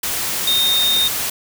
sine tone in noise, 3678 Hz, A#7, 24 cents flat, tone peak -14 dBFS, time 0.47-1.08 s, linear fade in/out 5 ms, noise white, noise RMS -22 dBFS, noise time 0.03-1.3 s, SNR +5 dB, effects none

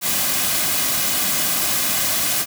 white noise with comb filter, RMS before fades -20 dBFS, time 0.01-2.46 s, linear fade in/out 50 ms, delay 2.2 ms, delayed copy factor -0.5, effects none

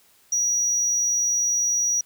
sine tone, 5790 Hz, F#8, 38 cents flat, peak -17 dBFS, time 0.32-2.01 s, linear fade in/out 5 ms, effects tanh soft clip ceiling -18 dBFS + white hiss -58 dBFS RMS until 2.05 s

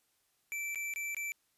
square tone with dropouts, 2331 Hz, D7, 14 cents flat, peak -36 dBFS, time 0.52-1.32 s, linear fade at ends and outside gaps 0 ms, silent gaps 0.747-0.757 / 0.938-0.96 / 1.147-1.167 s, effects white hiss -75 dBFS RMS until 1.57 s + resampled to 32000 Hz

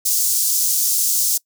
pink high-pass noise, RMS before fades -18 dBFS, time 0.05-1.38 s, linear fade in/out 10 ms, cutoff 5800 Hz, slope 24 dB/octave, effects noise-tail reverb RT60 0.1 s tail -23 dB re dry

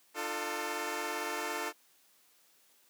10% pulse tone cluster, 302.2 / 350.8 / 444.5 Hz, D4 / F4 / A4, +50 / +8 / +18 cents, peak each -32 / -31 / -29 dBFS, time 0.14-1.73 s, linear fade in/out 50 ms, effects white hiss -66 dBFS RMS until 2.89 s + high-pass 200 Hz 12 dB/octave

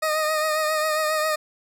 20% pulse tone with vibrato, 620 Hz, D#5, 6 cents flat, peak -16 dBFS, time 0.02-1.36 s, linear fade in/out 10 ms, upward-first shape triangle, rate 7.4 Hz, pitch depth 38 cents each way, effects none

